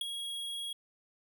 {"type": "tone with ADSR envelope", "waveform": "square", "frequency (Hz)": 3306, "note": "G#7", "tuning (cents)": -9, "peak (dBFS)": -29, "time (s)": [0.01, 0.73], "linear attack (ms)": 4, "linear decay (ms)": 11, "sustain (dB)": -8, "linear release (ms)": 5, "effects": []}